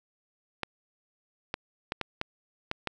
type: clicks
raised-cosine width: 0.3 ms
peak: -14 dBFS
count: 7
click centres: 0.633 / 1.541 / 1.921 / 2.013 / 2.214 / 2.714 / 2.873 s
effects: none